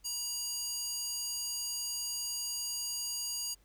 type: tone with high-pass filter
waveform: square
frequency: 955 Hz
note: A#5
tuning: 42 cents sharp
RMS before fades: -37 dBFS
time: 0.04-3.55 s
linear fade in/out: 20 ms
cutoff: 5700 Hz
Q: 2.5
effects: added 48 Hz sine -64 dBFS peak until 3.64 s + pink hiss -70 dBFS RMS until 3.64 s